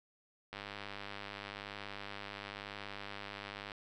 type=click train; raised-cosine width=0.3 ms; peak=-27 dBFS; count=323; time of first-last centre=0.53-3.718 s; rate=101 Hz; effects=none